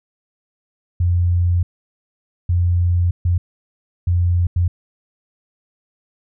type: tone bursts at uneven times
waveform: sine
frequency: 87.8 Hz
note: F2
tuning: 10 cents sharp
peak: -13 dBFS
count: 5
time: 1-1.63 / 2.49-3.11 / 3.25-3.38 / 4.07-4.47 / 4.56-4.68 s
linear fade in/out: 5 ms
effects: none